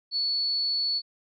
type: tone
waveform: sine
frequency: 4427 Hz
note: C#8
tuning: 3 cents flat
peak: -24 dBFS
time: 0.11-1.02 s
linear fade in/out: 50 ms
effects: none